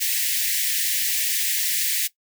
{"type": "high-pass noise", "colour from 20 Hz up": "white", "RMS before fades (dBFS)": -23, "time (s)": [0, 2.08], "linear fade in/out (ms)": 20, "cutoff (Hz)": 1700, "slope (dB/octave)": 96, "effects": ["noise-tail reverb RT60 0.1 s tail -17 dB re dry"]}